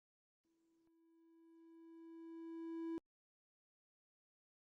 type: tone with exponential growth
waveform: triangle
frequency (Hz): 329.6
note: E4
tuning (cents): 0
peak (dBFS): -38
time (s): 0.45-2.98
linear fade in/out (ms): 0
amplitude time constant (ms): 550
effects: Opus 32 kbps